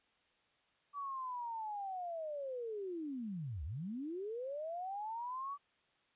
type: linear two-way sweep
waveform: sine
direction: down then up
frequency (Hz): 1155 to 65.41 to 1155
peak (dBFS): -39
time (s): 0.93-5.58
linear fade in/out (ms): 50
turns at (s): 3.64
effects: white hiss -74 dBFS RMS until 6.15 s + resampled to 8000 Hz